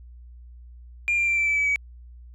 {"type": "tone with pitch steps", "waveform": "sine", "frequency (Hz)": [2400, 2378, 2356, 2334, 2313, 2292, 2271], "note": ["D7", "D7", "D7", "D7", "D7", "D7", "C#7"], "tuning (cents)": [37, 21, 5, -11, -27, -43, 41], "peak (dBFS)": -18, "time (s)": [1.08, 1.759], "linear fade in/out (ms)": 0, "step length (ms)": 97, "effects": ["tanh soft clip ceiling -17 dBFS", "added 60 Hz sine -42 dBFS peak until 2.34 s"]}